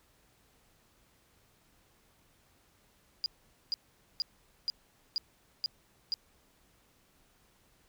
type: tone bursts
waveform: sine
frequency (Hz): 4861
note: D#8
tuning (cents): -41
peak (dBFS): -28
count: 7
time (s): 3.24-6.14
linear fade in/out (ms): 0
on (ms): 20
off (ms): 460
effects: pink hiss -67 dBFS RMS until 7.88 s